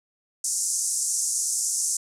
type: band-pass noise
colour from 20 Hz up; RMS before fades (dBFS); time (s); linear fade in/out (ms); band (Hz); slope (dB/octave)
pink; -26; 0.44-1.97; 5; 5900 to 10000; 48
effects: none